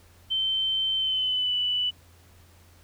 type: tone with pitch glide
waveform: sine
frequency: 3097 to 2973 Hz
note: G7 to F#7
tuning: -22 to +8 cents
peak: -23 dBFS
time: 0.3-1.91 s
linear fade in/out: 20 ms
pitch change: -70 cents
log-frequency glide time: 0.96-1.54 s
effects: added 86 Hz sine -54 dBFS peak until 2.83 s + pink hiss -58 dBFS RMS until 2.83 s